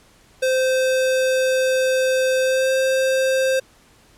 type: tone with pitch glide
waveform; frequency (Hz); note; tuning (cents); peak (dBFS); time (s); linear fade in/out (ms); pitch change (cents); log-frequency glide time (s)
square; 519 to 526.2; C5 to C5; -14 to +10; -17; 0.42-3.6; 10; +24; 2.42-2.71
effects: pink hiss -53 dBFS RMS until 4.17 s + low-pass 11000 Hz 12 dB/octave